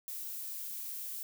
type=noise; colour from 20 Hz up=violet; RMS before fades=-41 dBFS; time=0.08-1.23 s; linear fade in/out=0 ms; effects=none